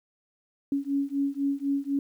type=beating tone pair; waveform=sine; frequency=277.2 / 281.2 Hz; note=C#4 / C#4; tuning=0 / +25 cents; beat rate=4 Hz; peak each=-28 dBFS; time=0.72-1.99 s; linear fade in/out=2 ms; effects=10-bit

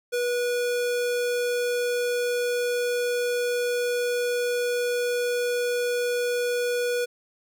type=tone; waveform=square; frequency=486.4 Hz; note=B4; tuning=26 cents flat; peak=-24 dBFS; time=0.12-7.06 s; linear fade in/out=20 ms; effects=none

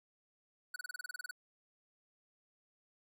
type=tone bursts; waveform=square; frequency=1480 Hz; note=F#6; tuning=in tune; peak=-40 dBFS; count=12; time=0.74-1.311 s; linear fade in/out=5 ms; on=21 ms; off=29 ms; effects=none

